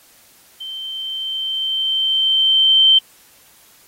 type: tone with level ramp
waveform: sine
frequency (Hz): 3113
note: G7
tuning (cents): -13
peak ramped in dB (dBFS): -27 to -7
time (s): 0.6-2.99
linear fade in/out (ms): 10
effects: white hiss -50 dBFS RMS until 3.87 s + AAC 48 kbps